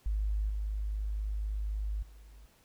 sine tone with level steps, 51.91 Hz, G#1, in tune, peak -28 / -31 / -50 dBFS, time 0.06-2.46 s, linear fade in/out 0 ms, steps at 0.49 / 2.02 s, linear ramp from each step 10 ms, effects pink hiss -65 dBFS RMS until 2.64 s

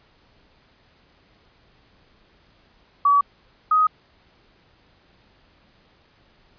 sine tone pair in turn, 1141 / 1254.8 Hz, C#6 / D#6, +50 / +14 cents, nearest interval major second, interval 164 cents, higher second, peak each -13 / -14 dBFS, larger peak first, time 3.05-3.21 / 3.71-3.87 s, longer neither, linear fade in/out 5 ms, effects pink hiss -58 dBFS RMS until 6.58 s + resampled to 11025 Hz

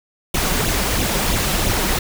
pink noise with flanger, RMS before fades -19 dBFS, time 0.34-1.99 s, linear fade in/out 5 ms, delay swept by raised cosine 0.29 to 5.49 ms, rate 3 Hz, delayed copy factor +0.65, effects none

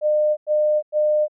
sine tone bursts, 605 Hz, D#5, 49 cents flat, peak -15 dBFS, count 3, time 0.01-1.282 s, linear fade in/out 50 ms, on 360 ms, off 96 ms, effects none

